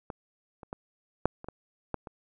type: clicks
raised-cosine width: 1 ms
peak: -22 / -30 / -22 / -8 / -29 / -23 / -16 / -27 dBFS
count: 8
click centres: 0.102 / 0.632 / 0.729 / 1.256 / 1.444 / 1.486 / 1.943 / 2.072 s
effects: none